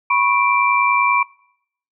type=tone cluster; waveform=sine; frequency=985 / 1095 / 2350 Hz; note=B5 / C#6 / D7; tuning=-5 / -22 / +1 cents; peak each=-18 dBFS; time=0.1-1.23 s; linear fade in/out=5 ms; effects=noise-tail reverb RT60 0.7 s tail -22 dB re dry